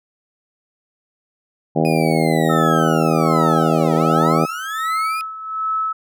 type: harmonic tone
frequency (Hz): 80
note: D#2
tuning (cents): +49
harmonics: 2 / 3 / 4 / 5 / 6 / 7 / 8 / 9 / 10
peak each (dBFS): -19 / -21 / -22 / -23 / -24 / -24 / -25 / -26 / -26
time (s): 1.75-4.46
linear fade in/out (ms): 20
type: linear two-way sweep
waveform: 35% pulse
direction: down then up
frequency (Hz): 2492 to 440 to 2492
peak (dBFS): -25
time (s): 1.85-5.21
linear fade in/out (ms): 0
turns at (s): 3.95
type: tone with tremolo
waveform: sine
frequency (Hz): 1300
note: E6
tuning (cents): -24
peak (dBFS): -17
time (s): 2.49-5.93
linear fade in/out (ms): 10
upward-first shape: sine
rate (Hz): 1.3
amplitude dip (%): 75
effects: none